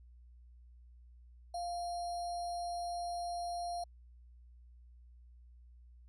sine tone with sample-and-hold, 698.5 Hz, F5, in tune, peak -36 dBFS, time 1.54-3.84 s, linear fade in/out 5 ms, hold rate 4900 Hz, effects added 60 Hz sine -55 dBFS peak until 6.08 s + resampled to 24000 Hz

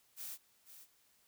blue noise with echo, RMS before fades -45 dBFS, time 0.16-0.38 s, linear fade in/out 50 ms, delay 490 ms, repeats 1, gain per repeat -11 dB, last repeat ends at 0.87 s, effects white hiss -71 dBFS RMS until 1.27 s

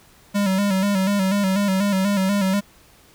square tone with vibrato, 196 Hz, G3, in tune, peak -18 dBFS, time 0.34-2.61 s, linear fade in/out 20 ms, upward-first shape square, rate 4.1 Hz, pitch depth 58 cents each way, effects pink hiss -52 dBFS RMS until 3.14 s

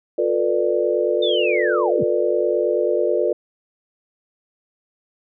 sine chord, B half-diminished seventh, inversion second, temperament just, 355.6 / 444.5 / 493.9 / 592.7 Hz, F4 / A4 / B4 / D5, +31 / +18 / 0 / +16 cents, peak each -22 dBFS, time 0.18-3.33 s, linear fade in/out 5 ms
sine linear sweep, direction down, 3659 to 87.31 Hz, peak -22 dBFS, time 1.22-2.04 s, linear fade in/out 10 ms
effects none

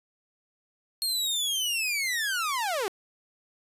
sawtooth linear sweep, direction down, 4300 to 360 Hz, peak -23 dBFS, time 1.02-2.88 s, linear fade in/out 0 ms, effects resampled to 32000 Hz

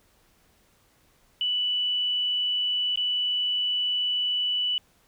sine tone with dropouts, 2967 Hz, F#7, 4 cents sharp, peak -23 dBFS, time 1.41-4.78 s, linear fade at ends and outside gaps 1 ms, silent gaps 2.958-2.974 s, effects pink hiss -63 dBFS RMS until 5.07 s

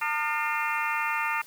harmonic tone with a mistuned harmonic, 302.1 Hz, D4, 49 cents sharp, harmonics 3 / 4 / 5 / 6 / 7 / 8 / 9, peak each -31 / -32 / -33 / -34 / -34 / -35 / -36 dBFS, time 0.01-1.42 s, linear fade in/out 10 ms, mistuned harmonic 5, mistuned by -110 cents, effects white hiss -51 dBFS RMS until 1.46 s + high-pass 80 Hz 12 dB/octave

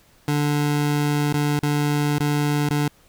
25% pulse tone with dropouts, 146.83 Hz, D3, in tune, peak -15 dBFS, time 0.28-2.88 s, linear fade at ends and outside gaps 2 ms, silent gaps 1.326-1.341 / 1.591-1.63 / 2.183-2.202 / 2.69-2.706 s, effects pink hiss -56 dBFS RMS until 3.08 s

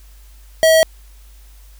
square tone, 643 Hz, E5, 43 cents flat, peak -9 dBFS, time 0.63-0.83 s, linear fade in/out 0 ms, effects added 50 Hz sine -40 dBFS peak until 1.79 s + white hiss -52 dBFS RMS until 1.79 s

